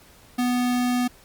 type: tone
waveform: square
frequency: 246.9 Hz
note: B3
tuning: in tune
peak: -21 dBFS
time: 0.38-1.08 s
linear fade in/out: 10 ms
effects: pink hiss -52 dBFS RMS until 1.24 s + Opus 48 kbps